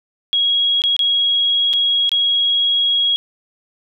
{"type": "tone with dropouts", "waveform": "sine", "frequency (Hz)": 3307, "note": "G#7", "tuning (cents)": -8, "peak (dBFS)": -13, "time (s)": [0.33, 3.16], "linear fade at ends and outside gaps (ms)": 0, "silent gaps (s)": [[0.819, 0.838], [0.965, 0.992], [1.731, 1.736], [2.093, 2.117]], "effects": []}